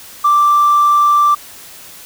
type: tone with hard clipping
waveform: sine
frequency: 1174.7 Hz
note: D6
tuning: in tune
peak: -8 dBFS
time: 0.24-1.35 s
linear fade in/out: 10 ms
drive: 1 dB
effects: white hiss -36 dBFS RMS until 2.05 s